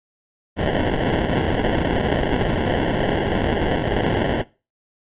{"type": "noise with sample-and-hold", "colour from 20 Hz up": "violet", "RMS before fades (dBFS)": -20, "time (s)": [0.56, 4.44], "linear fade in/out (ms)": 50, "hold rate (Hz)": 1225, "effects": ["noise-tail reverb RT60 0.3 s tail -20 dB re dry", "resampled to 8000 Hz"]}